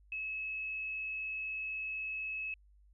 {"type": "tone", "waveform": "sine", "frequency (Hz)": 2584, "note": "E7", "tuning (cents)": -35, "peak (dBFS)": -36, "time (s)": [0.12, 2.54], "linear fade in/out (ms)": 2, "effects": ["added 50 Hz sine -60 dBFS peak until 2.93 s"]}